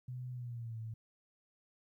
sine tone with pitch glide, 125.7 to 111.99 Hz, B2 to A2, +31 to +31 cents, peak -40 dBFS, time 0.08-0.94 s, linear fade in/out 5 ms, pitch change -200 cents, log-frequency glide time 0.31-0.79 s, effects 13-bit

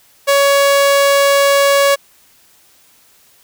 sawtooth tone, 560 Hz, C#5, 18 cents sharp, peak -5 dBFS, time 0.27-1.96 s, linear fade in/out 20 ms, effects white hiss -50 dBFS RMS until 3.43 s

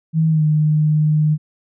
sine tone with pitch glide, 160 to 152.86 Hz, D#3 to D#3, +49 to -30 cents, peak -12 dBFS, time 0.13-1.38 s, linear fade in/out 50 ms, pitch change -79 cents, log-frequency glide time 0.29-0.44 s, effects none

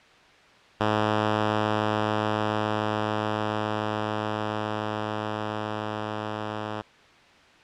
5% pulse tone with level ramp, 107 Hz, A2, 48 cents flat, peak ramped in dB -10 to -19 dBFS, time 0.8-6.82 s, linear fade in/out 10 ms, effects white hiss -53 dBFS RMS until 7.63 s + low-pass 3000 Hz 12 dB/octave

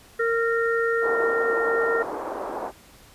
harmonic tone, 461.1 Hz, A#4, 19 cents flat, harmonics 1 / 3 / 4, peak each -22 / -26 / -28 dBFS, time 0.19-2.03 s, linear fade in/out 10 ms
pink band-pass noise, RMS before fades -31 dBFS, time 1.01-2.72 s, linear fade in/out 50 ms, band 350 to 1100 Hz, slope 24 dB/octave
effects pink hiss -51 dBFS RMS until 3.14 s + resampled to 32000 Hz

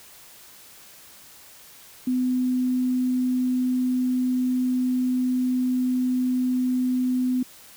sine tone, 252.8 Hz, B3, 41 cents sharp, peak -20 dBFS, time 2.07-7.43 s, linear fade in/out 5 ms, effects white hiss -48 dBFS RMS until 7.76 s

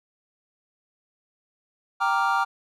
triangle chord, G minor seventh, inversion none, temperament equal, 784 / 932.3 / 1174.7 / 1396.9 Hz, G5 / Bb5 / D6 / F6, 0 / 0 / 0 / 0 cents, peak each -24 dBFS, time 2-2.45 s, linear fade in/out 20 ms, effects none

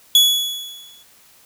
40% pulse tone with exponential decay, 3388 Hz, G#7, 34 cents sharp, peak -6 dBFS, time 0.15-1.03 s, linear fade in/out 2 ms, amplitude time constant 190 ms, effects white hiss -51 dBFS RMS until 1.45 s

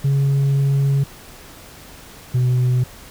sine tone pair in turn, 138.59 / 125.41 Hz, C#3 / B2, 0 / +27 cents, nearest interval major second, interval 173 cents, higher first, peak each -11 dBFS, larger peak neither, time 0.04-1.04 / 2.34-2.84 s, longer first, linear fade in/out 10 ms, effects tanh soft clip ceiling -13 dBFS + pink hiss -41 dBFS RMS until 3.1 s

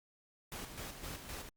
pink noise with tremolo, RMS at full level -44 dBFS, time 0.52-1.49 s, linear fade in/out 0 ms, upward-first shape square, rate 3.9 Hz, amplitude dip 50%, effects Opus 48 kbps

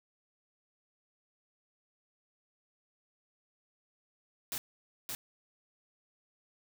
white noise with echo, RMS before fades -37 dBFS, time 4.52-4.58 s, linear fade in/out 0 ms, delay 570 ms, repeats 1, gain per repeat -2 dB, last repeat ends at 5.15 s, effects none

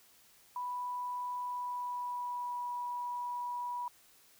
sine tone with pitch glide, 987 to 974.5 Hz, B5 to B5, -1 to -23 cents, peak -35 dBFS, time 0.56-3.88 s, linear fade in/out 2 ms, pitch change -22 cents, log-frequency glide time 1.4-2.71 s, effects white hiss -63 dBFS RMS until 4.39 s

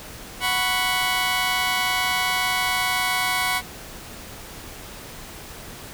15% pulse chord, F# suspended fourth, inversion none, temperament just, 740 / 986.7 / 1110 Hz, F#5 / B5 / C#6, 0 / -2 / +2 cents, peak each -19 / -19 / -20 dBFS, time 0.4-3.62 s, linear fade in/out 50 ms, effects pink hiss -39 dBFS RMS until 5.93 s

